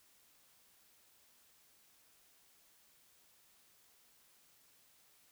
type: silence
effects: white hiss -68 dBFS RMS until 5.31 s